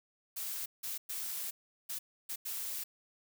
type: noise bursts at uneven times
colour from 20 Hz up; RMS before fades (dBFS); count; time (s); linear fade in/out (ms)
blue; -39; 6; 0.36-0.66 / 0.83-0.98 / 1.09-1.51 / 1.89-1.99 / 2.29-2.36 / 2.45-2.84; 10
effects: none